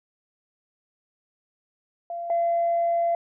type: tone pair in turn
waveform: sine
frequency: 686 / 682.1 Hz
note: F5 / F5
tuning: -31 / -41 cents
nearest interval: unison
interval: 10 cents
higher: first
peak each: -29 / -19 dBFS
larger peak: second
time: 2.1-2.3 / 2.3-3.15 s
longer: second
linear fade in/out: 2 ms
effects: tanh soft clip ceiling -16 dBFS